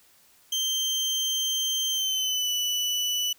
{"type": "tone with pitch glide", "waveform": "30% pulse", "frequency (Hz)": [3140, 2972], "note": ["G7", "F#7"], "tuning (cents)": [2, 7], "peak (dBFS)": -22, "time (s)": [0.52, 3.33], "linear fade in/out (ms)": 5, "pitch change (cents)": -95, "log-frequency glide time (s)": [1.9, 2.5], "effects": ["white hiss -59 dBFS RMS until 3.38 s"]}